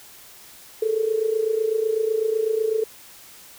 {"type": "tone with amplitude modulation", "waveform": "sine", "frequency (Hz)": 440, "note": "A4", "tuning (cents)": 0, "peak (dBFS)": -16, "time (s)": [0.82, 2.84], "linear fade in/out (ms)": 5, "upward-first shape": "sine", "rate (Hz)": 28, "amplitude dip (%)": 75, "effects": ["white hiss -46 dBFS RMS until 3.58 s"]}